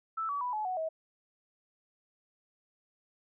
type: tone with pitch steps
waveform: sine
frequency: 1318.5 / 1141.2 / 987.8 / 854.9 / 740 / 640.5 Hz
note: E6 / C#6 / B5 / G#5 / F#5 / E5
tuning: 0 / +50 / 0 / +50 / 0 / -50 cents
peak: -31 dBFS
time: 0.17-0.89 s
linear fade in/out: 10 ms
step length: 120 ms
effects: none